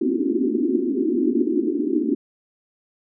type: band-pass noise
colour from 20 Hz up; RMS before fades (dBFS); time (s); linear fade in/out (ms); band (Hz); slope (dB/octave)
white; -21; 0.01-2.15; 5; 230 to 380; 96
effects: none